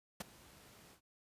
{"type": "noise with ADSR envelope", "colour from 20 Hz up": "pink", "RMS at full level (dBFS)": -39, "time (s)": [0.2, 1.01], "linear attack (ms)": 8, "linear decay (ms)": 15, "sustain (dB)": -21, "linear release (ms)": 95, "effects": ["high-pass 60 Hz 12 dB/octave", "resampled to 32000 Hz"]}